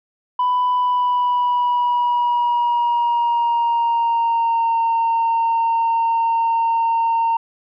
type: tone with pitch glide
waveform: sine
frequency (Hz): 994 to 916.8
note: B5 to A#5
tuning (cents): +11 to -29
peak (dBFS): -13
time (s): 0.39-7.37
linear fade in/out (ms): 5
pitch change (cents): -140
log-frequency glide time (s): 0.74-4.76
effects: tanh soft clip ceiling -13 dBFS